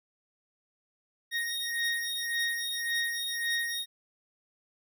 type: beating tone pair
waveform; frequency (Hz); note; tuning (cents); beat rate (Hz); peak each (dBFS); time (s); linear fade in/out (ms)
25% pulse; 1864.7 / 1866.5; A#6 / A#6; 0 / +2; 1.8; -29; 1.31-3.86; 50
effects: none